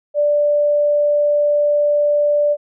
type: tone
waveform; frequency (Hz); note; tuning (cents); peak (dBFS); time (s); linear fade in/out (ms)
sine; 587.3; D5; 0; -12; 0.14-2.57; 50
effects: none